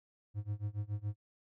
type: tone with tremolo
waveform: triangle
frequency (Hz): 103.83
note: G#2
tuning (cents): 0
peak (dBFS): -30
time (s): 0.34-1.16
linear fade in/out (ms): 50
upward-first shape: sine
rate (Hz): 7.1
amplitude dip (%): 95
effects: none